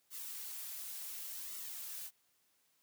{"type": "noise with flanger", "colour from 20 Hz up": "blue", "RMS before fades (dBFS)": -45, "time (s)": [0.1, 2.11], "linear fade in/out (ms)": 50, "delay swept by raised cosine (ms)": [1.2, 5], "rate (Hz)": 0.69, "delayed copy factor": -0.5, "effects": ["white hiss -75 dBFS RMS until 2.82 s", "high-pass 80 Hz 12 dB/octave"]}